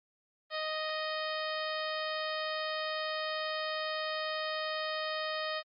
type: harmonic tone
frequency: 622.3 Hz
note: D#5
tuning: in tune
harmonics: 1 / 2 / 3 / 4 / 5 / 6 / 7 / 8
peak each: -37 / -39 / -40 / -46 / -44 / -45 / -45 / -47 dBFS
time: 0.5-5.63 s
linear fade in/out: 50 ms
effects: Opus 24 kbps